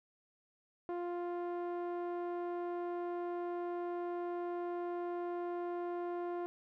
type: tone with low-pass filter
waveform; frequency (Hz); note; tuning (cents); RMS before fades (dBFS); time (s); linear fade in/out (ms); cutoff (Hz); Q
sawtooth; 350; F4; +4; -39; 0.89-6.46; 0; 940; 0.9
effects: none